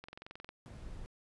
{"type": "click train", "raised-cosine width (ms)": 0.3, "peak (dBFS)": -31, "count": 11, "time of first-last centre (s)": [0.04, 0.49], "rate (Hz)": 22.2}
{"type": "noise", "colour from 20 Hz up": "brown", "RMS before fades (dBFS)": -46, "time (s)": [0.66, 1.06], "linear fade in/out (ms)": 0}
{"effects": ["resampled to 24000 Hz"]}